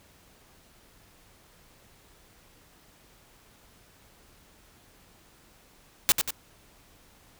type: noise with echo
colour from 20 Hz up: white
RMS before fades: -19 dBFS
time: 6.09-6.12 s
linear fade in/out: 0 ms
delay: 93 ms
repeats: 2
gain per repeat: -6 dB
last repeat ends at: 6.306 s
effects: pink hiss -58 dBFS RMS until 7.39 s